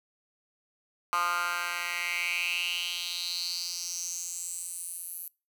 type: tone with high-pass filter sweep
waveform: 10% pulse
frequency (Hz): 174.61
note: F3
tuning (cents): 0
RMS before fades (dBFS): -33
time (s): 1.13-5.28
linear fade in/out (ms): 0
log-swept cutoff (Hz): 1200 to 12000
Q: 5.4
effects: noise-tail reverb RT60 0.3 s tail -24 dB re dry